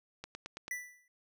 click train, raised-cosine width 0.2 ms, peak -25 dBFS, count 5, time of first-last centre 0.24-0.681 s, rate 9.08 Hz
square tone with exponential decay, 1975.5 Hz, B6, in tune, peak -34 dBFS, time 0.71-1.08 s, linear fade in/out 2 ms, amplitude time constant 80 ms
effects none

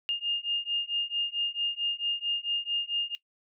sine beating tone pair, 2823 / 2827.5 Hz, F7 / F7, +18 / +21 cents, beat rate 4.5 Hz, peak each -31 dBFS, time 0.09-3.15 s, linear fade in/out 0 ms, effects noise-tail reverb RT60 0.1 s tail -18 dB re dry

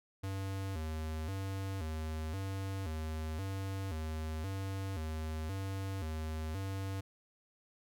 square tone with vibrato, 87.31 Hz, F2, in tune, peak -37 dBFS, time 0.23-7.01 s, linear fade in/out 10 ms, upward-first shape square, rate 0.95 Hz, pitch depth 180 cents each way, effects none

